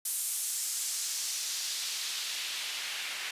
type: noise with band-pass filter sweep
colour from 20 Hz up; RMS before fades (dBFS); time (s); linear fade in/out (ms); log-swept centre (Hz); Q
white; -35; 0.05-3.31; 5; 10000 to 2300; 1.2
effects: resampled to 32000 Hz